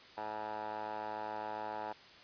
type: tone with band-pass filter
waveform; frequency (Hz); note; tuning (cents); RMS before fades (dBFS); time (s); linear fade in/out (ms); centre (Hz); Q
10% pulse; 107.2; A2; -45; -41; 0.17-1.93; 10; 930; 8.3
effects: white hiss -56 dBFS RMS until 2.23 s + resampled to 11025 Hz